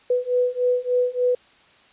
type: beating tone pair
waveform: sine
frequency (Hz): 493.9 / 497.3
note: B4 / B4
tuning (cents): 0 / +12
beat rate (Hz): 3.4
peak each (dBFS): -22 / -21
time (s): 0.1-1.35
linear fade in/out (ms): 5
effects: white hiss -54 dBFS RMS until 1.92 s + resampled to 8000 Hz